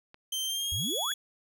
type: click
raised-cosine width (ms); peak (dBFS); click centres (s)
0.3; -33; 0.144
type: tone with pitch glide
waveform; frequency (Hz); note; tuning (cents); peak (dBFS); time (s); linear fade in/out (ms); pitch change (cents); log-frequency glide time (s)
sawtooth; 3127 to 3371; G7 to G#7; -5 to +25; -27; 0.32-1.14; 5; +130; 0.44-0.9
type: exponential sweep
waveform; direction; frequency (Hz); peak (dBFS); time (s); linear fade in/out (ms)
sine; up; 72.4 to 1736; -33; 0.72-1.12; 0
effects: none